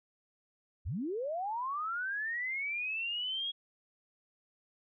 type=linear sweep; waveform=sine; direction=up; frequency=55 to 3322 Hz; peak=-33 dBFS; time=0.85-3.52 s; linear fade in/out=20 ms; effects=none